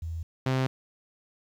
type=tone pair in turn; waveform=sine / sawtooth; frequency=82.41 / 130.82 Hz; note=E2 / C3; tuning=0 / 0 cents; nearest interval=minor sixth; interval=800 cents; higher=second; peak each=-31 / -20 dBFS; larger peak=second; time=0.02-0.23 / 0.46-0.67 s; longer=neither; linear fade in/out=5 ms; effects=low-pass 5000 Hz 12 dB/octave + 10-bit